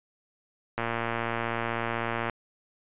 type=click train; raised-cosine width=0.5 ms; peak=-14 dBFS; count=177; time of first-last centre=0.78-2.297 s; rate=116 Hz; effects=resampled to 8000 Hz